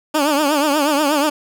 15% pulse tone with vibrato, 293.7 Hz, D4, in tune, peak -8 dBFS, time 0.14-1.3 s, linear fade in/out 10 ms, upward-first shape triangle, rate 8.3 Hz, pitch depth 130 cents each way, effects none

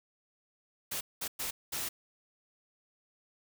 white noise bursts at uneven times, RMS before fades -36 dBFS, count 4, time 0.91-1.01 / 1.21-1.28 / 1.39-1.51 / 1.72-1.89 s, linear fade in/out 10 ms, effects none

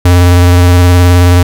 square tone with vibrato, 88.6 Hz, F2, 25 cents sharp, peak -3 dBFS, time 0.05-1.43 s, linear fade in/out 5 ms, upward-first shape square, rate 19 Hz, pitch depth 19 cents each way, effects none

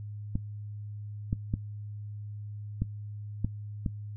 clicks, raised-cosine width 5 ms, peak -16 dBFS, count 6, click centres 0.355 / 1.329 / 1.539 / 2.82 / 3.446 / 3.862 s, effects noise-tail reverb RT60 0.1 s tail -17 dB re dry + added 104 Hz sine -37 dBFS peak until 4.16 s

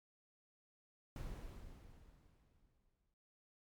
brown noise with exponential decay, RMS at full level -44 dBFS, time 1.16-3.14 s, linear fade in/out 1 ms, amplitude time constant 430 ms, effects noise-tail reverb RT60 0.8 s tail -25 dB re dry + MP3 96 kbps

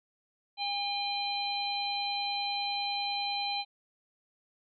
harmonic tone with a mistuned harmonic, 809 Hz, G#5, 46 cents flat, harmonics 1 / 3 / 4 / 5, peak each -34 / -39 / -40 / -34 dBFS, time 0.57-3.65 s, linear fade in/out 50 ms, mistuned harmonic 4, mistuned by -55 cents, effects none

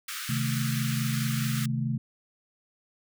pink high-pass noise, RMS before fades -36 dBFS, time 0.08-1.66 s, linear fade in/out 5 ms, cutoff 1200 Hz, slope 96 dB/octave
sine chord, A diminished, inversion first, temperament equal, 130.81 / 155.56 / 220 Hz, C3 / Eb3 / A3, 0 / 0 / 0 cents, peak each -28 / -33 / -31 dBFS, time 0.29-1.98 s, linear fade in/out 5 ms
effects none

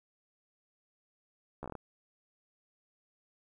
slowing click train, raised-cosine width 1 ms, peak -27 dBFS, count 7, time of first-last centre 1.63-1.753 s, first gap 13 ms, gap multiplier 1.18, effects 11-bit

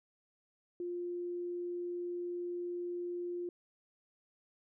sine tone, 351.3 Hz, F4, 10 cents sharp, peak -36 dBFS, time 0.8-3.49 s, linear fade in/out 2 ms, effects none

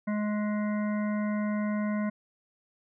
harmonic tone with a mistuned harmonic, 210 Hz, G#3, 19 cents sharp, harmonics 1 / 3 / 5 / 7 / 9 / 10, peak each -27 / -37 / -41 / -44 / -46 / -47 dBFS, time 0.07-2.1 s, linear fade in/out 10 ms, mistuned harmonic 10, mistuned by -24 cents, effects none

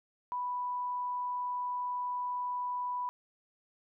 sine tone, 987.8 Hz, B5, in tune, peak -32 dBFS, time 0.32-3.09 s, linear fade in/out 0 ms, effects none

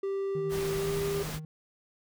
triangle tone with pitch glide, 392 to 399.8 Hz, G4 to G4, 0 to +34 cents, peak -27 dBFS, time 0.03-1.23 s, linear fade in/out 5 ms, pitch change +34 cents, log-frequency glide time 0.77-0.95 s
triangle tone with tremolo, 155.8 Hz, D#3, 3 cents sharp, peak -32 dBFS, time 0.35-1.45 s, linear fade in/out 2 ms, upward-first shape sine, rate 10 Hz, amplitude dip 50%
pink noise, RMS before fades -38 dBFS, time 0.49-1.4 s, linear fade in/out 50 ms
effects none

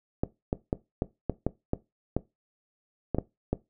clicks, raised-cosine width 2 ms, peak -12 dBFS, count 11, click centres 0.235 / 0.529 / 0.729 / 1.021 / 1.297 / 1.466 / 1.734 / 2.166 / 3.147 / 3.185 / 3.53 s, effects noise-tail reverb RT60 0.2 s tail -18 dB re dry

